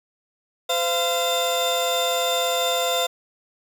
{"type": "tone cluster", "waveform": "35% pulse", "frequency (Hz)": [513, 689, 3594], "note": ["C5", "F5", "A7"], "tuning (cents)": [-34, -24, 36], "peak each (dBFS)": -23, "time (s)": [0.69, 3.07], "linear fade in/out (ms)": 10, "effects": []}